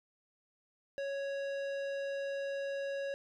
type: tone with tanh clipping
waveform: sine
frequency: 554.4 Hz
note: C#5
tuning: in tune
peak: -37 dBFS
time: 0.98-3.14 s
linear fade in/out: 0 ms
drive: 15 dB
effects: none